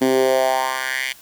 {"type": "tone with high-pass filter sweep", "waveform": "10% pulse", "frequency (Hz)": 130.81, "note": "C3", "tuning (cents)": 0, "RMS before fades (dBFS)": -19, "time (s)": [0.01, 1.13], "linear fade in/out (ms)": 10, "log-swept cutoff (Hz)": [270, 2500], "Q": 3.3, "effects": ["white hiss -46 dBFS RMS until 1.21 s"]}